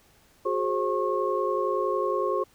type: tone cluster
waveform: sine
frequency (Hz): 366.9 / 417.7 / 531 / 1087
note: F#4 / G#4 / C5 / C#6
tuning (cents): -15 / +10 / +25 / -34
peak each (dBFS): -29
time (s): 0.45-2.44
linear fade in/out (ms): 10
effects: pink hiss -60 dBFS RMS until 2.54 s